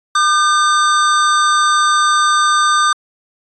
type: tone pair together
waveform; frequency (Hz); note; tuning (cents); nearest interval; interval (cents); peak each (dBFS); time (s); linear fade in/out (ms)
square; 1206 / 1540.2; D6 / G6; +46 / -31; major third; 423; -12 / -18; 0.15-2.93; 5
effects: resampled to 22050 Hz